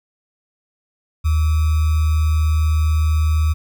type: tone with sample-and-hold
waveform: sine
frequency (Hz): 77.9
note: D#2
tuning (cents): +3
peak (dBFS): -13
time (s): 1.24-3.54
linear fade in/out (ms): 20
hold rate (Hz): 1225
effects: none

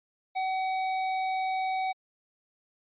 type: tone with hard clipping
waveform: sine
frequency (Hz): 756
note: F#5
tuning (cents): +37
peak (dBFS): -29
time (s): 0.35-1.93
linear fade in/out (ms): 20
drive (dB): 16
effects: resampled to 8000 Hz

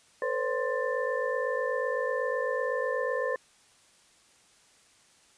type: tone cluster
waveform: sine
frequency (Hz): 451.4 / 509 / 557 / 1046 / 1773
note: A4 / C5 / C#5 / C6 / A6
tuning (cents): +44 / -48 / +8 / -1 / +13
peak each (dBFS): -35 / -30 / -34 / -36 / -35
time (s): 0.22-3.36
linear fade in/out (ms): 2
effects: white hiss -61 dBFS RMS until 5.37 s + resampled to 22050 Hz

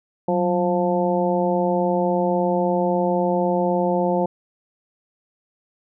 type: harmonic tone with a mistuned harmonic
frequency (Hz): 176.3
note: F3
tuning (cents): +17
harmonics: 1 / 2 / 3 / 4 / 5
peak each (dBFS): -23 / -24 / -22 / -26 / -26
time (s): 0.28-4.26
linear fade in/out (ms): 5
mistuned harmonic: 1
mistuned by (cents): +76
effects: none

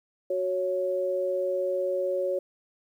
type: tone pair together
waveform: sine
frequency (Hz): 370 / 554.4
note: F#4 / C#5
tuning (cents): 0 / 0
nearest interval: perfect fifth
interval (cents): 700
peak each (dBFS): -30 / -26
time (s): 0.3-2.39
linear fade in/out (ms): 5
effects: 10-bit

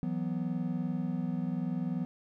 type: chord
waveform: triangle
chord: E suspended second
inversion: none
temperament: just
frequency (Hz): 164.81 / 185.42 / 247.2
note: E3 / F#3 / B3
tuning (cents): 0 / +4 / +2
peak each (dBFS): -33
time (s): 0.03-2.05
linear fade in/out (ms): 0
effects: none

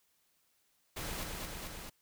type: noise with echo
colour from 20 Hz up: pink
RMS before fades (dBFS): -40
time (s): 0.96-1.24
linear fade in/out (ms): 10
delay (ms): 220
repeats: 3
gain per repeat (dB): -2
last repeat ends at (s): 1.9
effects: white hiss -74 dBFS RMS until 2.01 s

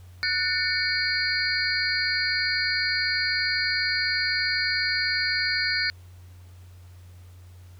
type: tone cluster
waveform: sine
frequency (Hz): 1479 / 1792 / 2235 / 4251 / 4717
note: F#6 / A6 / C#7 / C8 / D8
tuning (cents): -1 / +31 / +14 / +27 / +7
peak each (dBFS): -29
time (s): 0.23-5.9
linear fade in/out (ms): 0
effects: added 90 Hz sine -44 dBFS peak until 7.79 s + pink hiss -59 dBFS RMS until 7.79 s

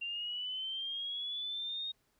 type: linear sweep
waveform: sine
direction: up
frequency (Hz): 2765 to 3729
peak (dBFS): -36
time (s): 0.01-1.92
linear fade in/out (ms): 10
effects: pink hiss -75 dBFS RMS until 2.19 s

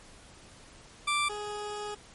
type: tone pair in turn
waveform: 20% pulse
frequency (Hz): 1174.7 / 416.8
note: D6 / G#4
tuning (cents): 0 / +6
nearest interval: octave + tritone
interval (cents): 1794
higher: first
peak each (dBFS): -21 / -30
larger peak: first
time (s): 1.07-1.29 / 1.29-1.95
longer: second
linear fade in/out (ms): 10
effects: pink hiss -53 dBFS RMS until 2.14 s + MP3 48 kbps

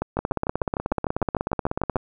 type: two click trains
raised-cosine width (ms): 1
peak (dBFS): -9 / -10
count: 30 / 14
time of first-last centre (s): 0.19-1.958 / 0.02-1.966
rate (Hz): 16.4 / 6.68
effects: none

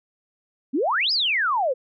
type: exponential two-way sweep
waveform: sine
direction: up then down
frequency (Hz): 237 to 5274 to 479.1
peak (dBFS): -19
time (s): 0.73-1.74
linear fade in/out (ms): 20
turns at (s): 1.12
effects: none

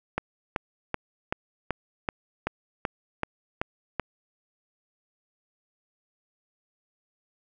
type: click train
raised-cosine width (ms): 0.5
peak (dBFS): -11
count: 11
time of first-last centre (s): 0.18-3.997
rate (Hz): 2.62
effects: none

